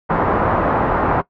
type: low-pass noise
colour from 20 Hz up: white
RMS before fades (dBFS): -17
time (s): 0.09-1.22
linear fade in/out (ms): 20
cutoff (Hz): 1200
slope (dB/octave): 24
effects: noise-tail reverb RT60 0.1 s tail -18 dB re dry